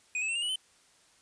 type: tone with pitch steps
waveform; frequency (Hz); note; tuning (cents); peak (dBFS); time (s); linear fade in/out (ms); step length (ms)
square; 2489 / 2593 / 2702 / 2815 / 2933 / 3055; D#7 / E7 / E7 / F7 / F#7 / G7; 0 / -29 / +42 / +13 / -16 / -45; -30; 0.15-0.558; 2; 68
effects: white hiss -63 dBFS RMS until 1.21 s + resampled to 22050 Hz